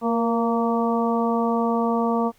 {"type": "harmonic tone with a mistuned harmonic", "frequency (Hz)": 230.5, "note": "A#3", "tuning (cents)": -19, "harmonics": [1, 2, 3, 4, 5], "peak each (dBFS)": [-22, -25, -27, -28, -29], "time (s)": [0.01, 2.32], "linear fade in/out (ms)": 50, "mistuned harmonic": 2, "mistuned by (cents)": 28, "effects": ["pink hiss -59 dBFS RMS until 2.38 s"]}